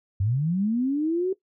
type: linear sweep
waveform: sine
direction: up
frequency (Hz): 90.8 to 384.3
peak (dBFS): -21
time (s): 0.2-1.33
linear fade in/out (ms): 5
effects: noise-tail reverb RT60 0.1 s tail -17 dB re dry